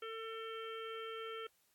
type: harmonic tone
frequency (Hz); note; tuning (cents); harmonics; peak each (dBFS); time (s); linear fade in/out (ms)
448.4; A4; +33; 1 / 3 / 4 / 5 / 6 / 7; -45 / -47 / -57 / -55 / -58 / -52; 0.02-1.47; 5
effects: white hiss -75 dBFS RMS until 1.74 s + AAC 64 kbps